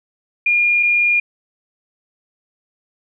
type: tone pair in turn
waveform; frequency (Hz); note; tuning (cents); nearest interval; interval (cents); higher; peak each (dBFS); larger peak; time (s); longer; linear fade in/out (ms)
sine; 2419 / 2419; D#7 / D#7; -49 / -49; unison; 0; neither; -12; neither; 0.46-0.83 / 0.83-1.2; neither; 5
effects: none